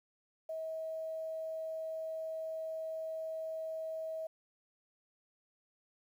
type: tone with quantisation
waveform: sine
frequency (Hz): 641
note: E5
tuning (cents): -49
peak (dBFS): -37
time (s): 0.49-4.27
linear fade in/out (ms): 5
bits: 11
effects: none